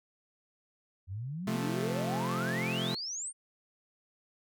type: exponential sweep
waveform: sine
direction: up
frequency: 87.31 to 9150 Hz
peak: -35 dBFS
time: 1.07-3.33 s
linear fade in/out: 50 ms
type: chord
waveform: sawtooth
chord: F major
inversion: second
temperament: equal with one note detuned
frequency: 130.81 / 174.61 / 219 Hz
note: C3 / F3 / A3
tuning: 0 / 0 / -8 cents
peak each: -32 dBFS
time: 1.47-2.95 s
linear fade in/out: 5 ms
effects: none